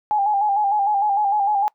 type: tone with vibrato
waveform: sine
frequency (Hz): 819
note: G#5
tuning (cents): -24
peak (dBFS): -16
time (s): 0.11-1.68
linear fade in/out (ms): 0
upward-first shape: square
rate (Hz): 6.6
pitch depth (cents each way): 52
effects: noise-tail reverb RT60 0.1 s tail -23 dB re dry